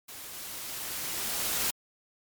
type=noise with level ramp; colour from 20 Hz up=white; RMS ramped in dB=-44 to -28 dBFS; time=0.08-1.71 s; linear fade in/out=10 ms; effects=MP3 96 kbps